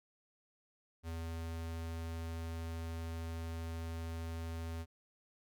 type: tone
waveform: square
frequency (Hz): 82.41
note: E2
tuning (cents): 0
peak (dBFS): -40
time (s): 1.03-4.86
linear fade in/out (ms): 50
effects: none